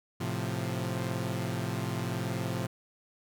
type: chord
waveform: sawtooth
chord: F major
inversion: first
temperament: equal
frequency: 110 / 130.81 / 174.61 Hz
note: A2 / C3 / F3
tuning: 0 / 0 / 0 cents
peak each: -31 / -31 / -32 dBFS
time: 0.2-2.67 s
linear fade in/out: 10 ms
effects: none